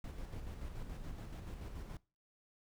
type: noise with tremolo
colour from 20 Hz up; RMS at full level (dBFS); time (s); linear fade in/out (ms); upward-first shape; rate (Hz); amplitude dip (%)
brown; -44; 0.04-1.97; 2; square; 7; 35
effects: noise-tail reverb RT60 0.3 s tail -21 dB re dry